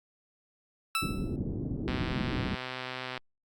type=tone with exponential decay; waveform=20% pulse; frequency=1318.5 Hz; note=E6; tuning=in tune; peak=-20 dBFS; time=0.95-1.36 s; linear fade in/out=1 ms; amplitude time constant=89 ms
type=low-pass noise; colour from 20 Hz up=white; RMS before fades=-33 dBFS; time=1.02-2.55 s; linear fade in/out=5 ms; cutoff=310 Hz; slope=24 dB/octave
type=click train; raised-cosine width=0.3 ms; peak=-20 dBFS; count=167; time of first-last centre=1.88-3.177 s; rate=128 Hz
effects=Opus 48 kbps